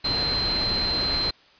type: tone in noise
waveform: sine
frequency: 4116 Hz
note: C8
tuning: 29 cents flat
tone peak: -23 dBFS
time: 0.04-1.31 s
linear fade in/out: 10 ms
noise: pink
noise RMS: -29 dBFS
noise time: 0.04-1.31 s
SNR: +3 dB
effects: white hiss -55 dBFS RMS until 1.59 s + resampled to 11025 Hz